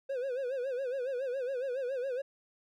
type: tone with vibrato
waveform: triangle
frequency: 517 Hz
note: C5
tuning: 21 cents flat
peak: -30 dBFS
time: 0.09-2.22 s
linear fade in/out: 10 ms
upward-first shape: sine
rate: 7.2 Hz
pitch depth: 120 cents each way
effects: none